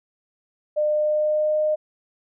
sine tone with pitch glide, 603 to 612.5 Hz, D5 to D#5, +46 to -27 cents, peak -18 dBFS, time 0.76-1.76 s, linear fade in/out 20 ms, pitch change +27 cents, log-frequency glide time 0.87-1.6 s, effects none

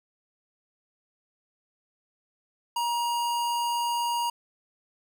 square tone, 948 Hz, A#5, 29 cents sharp, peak -26 dBFS, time 2.76-4.3 s, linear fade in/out 5 ms, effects none

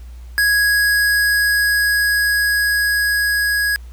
square tone with level ramp, 1661.2 Hz, G#6, in tune, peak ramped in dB -13 to -16 dBFS, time 0.38-3.76 s, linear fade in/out 0 ms, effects added 60 Hz sine -32 dBFS peak until 3.92 s + pink hiss -52 dBFS RMS until 3.92 s

